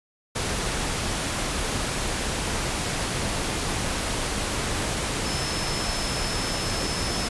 sine tone in noise, 5240 Hz, E8, 11 cents flat, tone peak -33 dBFS, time 5.25-7.28 s, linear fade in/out 10 ms, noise pink, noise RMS -27 dBFS, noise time 0.35-7.29 s, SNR -9 dB, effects resampled to 24000 Hz

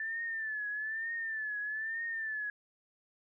sine tone with vibrato, 1760 Hz, A6, in tune, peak -34 dBFS, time 0-2.5 s, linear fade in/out 2 ms, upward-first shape triangle, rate 1.1 Hz, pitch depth 94 cents each way, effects none

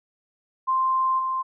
sine tone with level steps, 1046.5 Hz, C6, in tune, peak -19 / -23 dBFS, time 0.67-1.43 s, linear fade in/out 20 ms, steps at 1.18 s, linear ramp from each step 20 ms, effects none

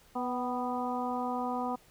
harmonic tone with a mistuned harmonic, 246.9 Hz, B3, in tune, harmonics 1 / 2 / 3 / 4 / 5, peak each -35 / -39 / -35 / -37 / -41 dBFS, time 0.15-1.76 s, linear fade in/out 10 ms, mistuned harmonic 3, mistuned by +32 cents, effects pink hiss -61 dBFS RMS until 1.9 s

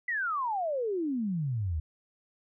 sine exponential sweep, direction down, 2013 to 73.4 Hz, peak -28 dBFS, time 0.08-1.8 s, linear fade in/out 5 ms, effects none

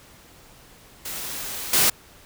white noise with level steps, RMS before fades -32 / -18 dBFS, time 1.05-1.9 s, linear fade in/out 5 ms, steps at 1.73 s, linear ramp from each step 5 ms, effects pink hiss -50 dBFS RMS until 2.25 s

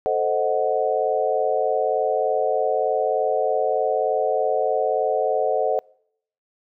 sine chord, A diminished seventh, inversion none, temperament equal, 440 / 523.3 / 622.3 / 740 Hz, A4 / C5 / Eb5 / Gb5, 0 / 0 / 0 / 0 cents, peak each -24 dBFS, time 0.06-5.79 s, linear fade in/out 0 ms, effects noise-tail reverb RT60 0.7 s tail -26 dB re dry

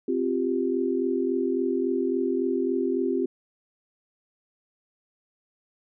sine chord, C suspended fourth, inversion none, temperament just, 261.6 / 348.8 / 392.4 Hz, C4 / F4 / G4, 0 / -2 / +2 cents, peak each -27 dBFS, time 0.08-3.26 s, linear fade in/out 5 ms, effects none

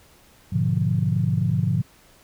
sine chord, G# diminished seventh, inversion none, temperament equal, 103.83 / 123.47 / 146.83 / 174.61 Hz, G#2 / B2 / D3 / F3, 0 / 0 / 0 / 0 cents, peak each -24 dBFS, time 0.52-1.82 s, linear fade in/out 10 ms, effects tanh soft clip ceiling -8 dBFS + pink hiss -54 dBFS RMS until 2.23 s

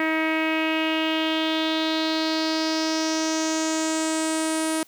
sawtooth tone with low-pass filter sweep, 317.8 Hz, D#4, 37 cents sharp, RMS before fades -24 dBFS, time 0-4.83 s, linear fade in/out 2 ms, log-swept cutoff 2100 to 10000 Hz, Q 4.3, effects white hiss -55 dBFS RMS until 4.87 s + high-pass 100 Hz 12 dB/octave

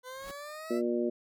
20% pulse linear sweep, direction up, 500 to 671 Hz, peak -36 dBFS, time 0.03-0.82 s, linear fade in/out 50 ms
pink noise with exponential growth, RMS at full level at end -44 dBFS, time 0.07-0.31 s, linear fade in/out 0 ms, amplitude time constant 51 ms
harmonic tone, 119.2 Hz, A#2, 39 cents sharp, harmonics 2 / 3 / 4 / 5, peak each -32 / -30 / -37 / -36 dBFS, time 0.7-1.1 s, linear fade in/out 10 ms
effects none

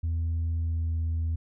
sine tone with pitch glide, 82.41 to 81.6 Hz, E2 to E2, 0 to -17 cents, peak -23 dBFS, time 0.03-1.36 s, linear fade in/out 10 ms, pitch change -17 cents, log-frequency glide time 0.58-0.98 s, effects tanh soft clip ceiling -24 dBFS

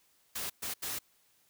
white noise bursts at uneven times, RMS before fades -37 dBFS, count 3, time 0.35-0.5 / 0.62-0.74 / 0.82-0.99 s, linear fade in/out 10 ms, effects white hiss -69 dBFS RMS until 1.49 s

